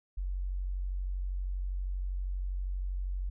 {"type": "tone", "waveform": "sine", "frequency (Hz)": 46.28, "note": "F#1", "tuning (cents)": 1, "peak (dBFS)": -31, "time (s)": [0.17, 3.3], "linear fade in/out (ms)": 10, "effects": []}